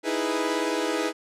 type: chord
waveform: sawtooth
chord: E major seventh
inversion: third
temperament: equal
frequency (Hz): 311.1 / 329.6 / 415.3 / 493.9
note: D#4 / E4 / G#4 / B4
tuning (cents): 0 / 0 / 0 / 0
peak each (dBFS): -26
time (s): 0.03-1.13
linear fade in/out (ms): 50
effects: low-pass 9000 Hz 12 dB/octave